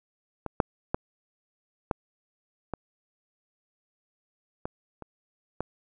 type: clicks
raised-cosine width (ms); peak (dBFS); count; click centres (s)
1; -18 / -6 / -11 / -11 / -17 / -18 / -26 / -15; 8; 0.463 / 0.602 / 0.945 / 1.912 / 2.737 / 4.655 / 5.023 / 5.606
effects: none